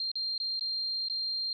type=tone with dropouts; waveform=sine; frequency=4186 Hz; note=C8; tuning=in tune; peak=-30 dBFS; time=0-1.53 s; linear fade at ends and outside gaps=2 ms; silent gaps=0.116-0.155 / 0.379-0.4 / 0.595-0.609 / 1.085-1.098 s; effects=none